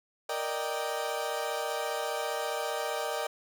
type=chord; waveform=30% pulse; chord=Eb major seventh; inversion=second; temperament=equal; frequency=466.2 / 587.3 / 622.3 / 784 Hz; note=Bb4 / D5 / Eb5 / G5; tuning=0 / 0 / 0 / 0 cents; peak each=-34 dBFS; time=0.29-3.27 s; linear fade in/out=5 ms; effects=none